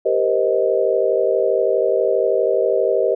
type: chord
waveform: sine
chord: C minor seventh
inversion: second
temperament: just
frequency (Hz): 392.4 / 470.9 / 523.3 / 627.9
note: G4 / Bb4 / C5 / Eb5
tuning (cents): +2 / +18 / 0 / +16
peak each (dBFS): -20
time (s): 0.05-3.15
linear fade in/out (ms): 10
effects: none